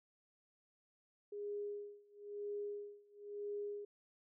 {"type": "tone with tremolo", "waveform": "sine", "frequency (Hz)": 410.7, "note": "G#4", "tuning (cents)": -19, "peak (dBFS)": -39, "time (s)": [1.32, 3.85], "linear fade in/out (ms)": 5, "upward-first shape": "sine", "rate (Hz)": 1, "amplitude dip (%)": 95, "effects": []}